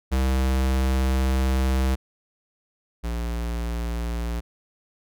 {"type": "tone pair in turn", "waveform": "square", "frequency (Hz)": [65.41, 58.27], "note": ["C2", "A#1"], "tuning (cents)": [0, 0], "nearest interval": "major second", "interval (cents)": 200, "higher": "first", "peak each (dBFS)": [-20, -26], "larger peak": "first", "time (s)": [[0.11, 1.96], [3.03, 4.41]], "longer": "first", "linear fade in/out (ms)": 20, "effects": []}